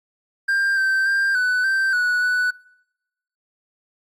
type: tone with pitch steps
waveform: triangle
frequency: 1592 / 1556 / 1589 / 1495 / 1562 / 1472 / 1485 Hz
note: G6 / G6 / G6 / F#6 / G6 / F#6 / F#6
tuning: +26 / -13 / +23 / +17 / -7 / -9 / +6 cents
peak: -15 dBFS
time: 0.48-2.51 s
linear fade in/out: 10 ms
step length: 290 ms
effects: noise-tail reverb RT60 0.9 s tail -25 dB re dry + AAC 64 kbps